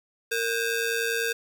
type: ring-modulated tone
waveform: sawtooth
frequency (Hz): 1032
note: C6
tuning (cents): -24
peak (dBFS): -18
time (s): 0.31-1.33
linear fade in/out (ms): 10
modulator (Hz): 571
effects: 8-bit